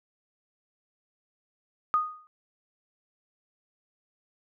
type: tone with exponential decay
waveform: sine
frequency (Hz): 1238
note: D#6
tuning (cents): -9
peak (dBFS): -18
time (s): 1.94-2.27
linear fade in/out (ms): 0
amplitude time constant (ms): 71
effects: none

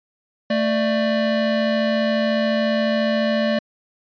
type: tone pair together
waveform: square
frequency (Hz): 222.1 / 592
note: A3 / D5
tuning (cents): +16 / +14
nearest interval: octave + perfect fourth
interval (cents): 1698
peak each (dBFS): -21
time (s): 0.5-3.59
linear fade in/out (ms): 5
effects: resampled to 11025 Hz

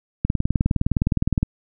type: click train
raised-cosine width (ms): 5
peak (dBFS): -6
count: 24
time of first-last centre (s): 0.25-1.429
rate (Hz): 19.5
effects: none

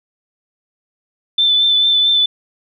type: tone with vibrato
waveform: sine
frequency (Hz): 3526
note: A7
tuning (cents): +3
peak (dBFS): -10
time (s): 1.38-2.26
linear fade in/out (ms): 5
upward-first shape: triangle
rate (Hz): 4.5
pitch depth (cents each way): 25
effects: none

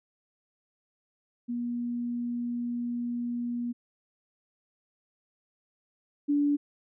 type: tone pair in turn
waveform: sine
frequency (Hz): 240 / 289.2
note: B3 / D4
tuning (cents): -49 / -27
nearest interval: minor third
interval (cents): 322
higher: second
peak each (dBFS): -29 / -22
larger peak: second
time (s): 1.48-3.73 / 6.28-6.57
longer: first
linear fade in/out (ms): 20
effects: none

